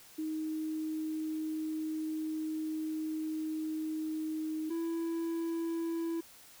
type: tone pair in turn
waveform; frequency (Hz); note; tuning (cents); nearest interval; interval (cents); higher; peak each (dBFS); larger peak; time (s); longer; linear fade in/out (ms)
sine / triangle; 313.3 / 331.9; D#4 / E4; +12 / +12; minor second; 100; second; -33 / -30; second; 0.18-4.7 / 4.7-6.21; first; 10
effects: white hiss -56 dBFS RMS until 6.6 s